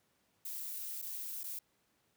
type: noise with dropouts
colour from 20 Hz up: violet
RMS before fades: -42 dBFS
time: 0.45-1.59 s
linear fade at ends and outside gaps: 5 ms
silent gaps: 1.018-1.023 / 1.434-1.439 s
effects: pink hiss -75 dBFS RMS until 2.16 s + high-pass 100 Hz 12 dB/octave